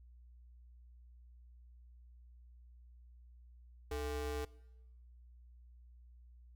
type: ring-modulated tone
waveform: square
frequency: 185.8 Hz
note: F#3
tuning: 7 cents sharp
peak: -35 dBFS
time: 3.91-4.45 s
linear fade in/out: 5 ms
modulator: 255 Hz
effects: noise-tail reverb RT60 1.0 s tail -22 dB re dry + added 60 Hz sine -56 dBFS peak until 6.55 s